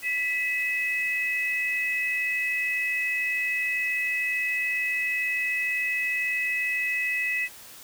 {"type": "tone pair together", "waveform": "sine", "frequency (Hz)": [1980, 2567], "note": ["B6", "E7"], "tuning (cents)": [4, -47], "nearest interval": "major third", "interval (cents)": 449, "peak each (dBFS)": -27, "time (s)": [0.02, 7.49], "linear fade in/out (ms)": 50, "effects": ["white hiss -46 dBFS RMS until 7.83 s"]}